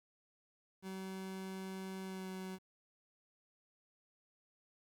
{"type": "tone with pitch glide", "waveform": "30% pulse", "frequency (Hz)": [190, 187.71], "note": ["F#3", "F#3"], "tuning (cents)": [46, 25], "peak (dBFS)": -40, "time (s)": [0.82, 2.59], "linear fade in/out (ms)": 50, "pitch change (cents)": -21, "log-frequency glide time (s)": [2.03, 2.27], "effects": ["11-bit"]}